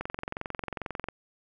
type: click train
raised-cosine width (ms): 0.5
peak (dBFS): -18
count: 25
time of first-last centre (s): 0.01-1.086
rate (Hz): 22.3
effects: none